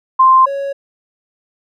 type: tone pair in turn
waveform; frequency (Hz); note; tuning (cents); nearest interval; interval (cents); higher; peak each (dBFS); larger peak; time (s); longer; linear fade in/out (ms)
sine / triangle; 1046.5 / 555.3; C6 / C#5; 0 / +3; major seventh; 1097; first; -5 / -16; first; 0.19-0.46 / 0.46-0.73; neither; 10
effects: none